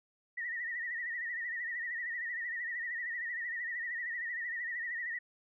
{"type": "tone with vibrato", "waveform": "sine", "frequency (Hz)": 1895, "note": "A#6", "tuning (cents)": 28, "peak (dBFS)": -35, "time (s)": [0.37, 5.19], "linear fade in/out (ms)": 10, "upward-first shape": "triangle", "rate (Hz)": 13, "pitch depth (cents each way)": 100, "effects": []}